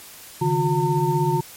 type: tone cluster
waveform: sine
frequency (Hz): 140.2 / 156.2 / 359.3 / 906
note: C#3 / D#3 / F4 / A#5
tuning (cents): +20 / +7 / +49 / -50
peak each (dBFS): -23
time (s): 0.41-1.41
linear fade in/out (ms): 10
effects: white hiss -42 dBFS RMS until 1.56 s + MP3 64 kbps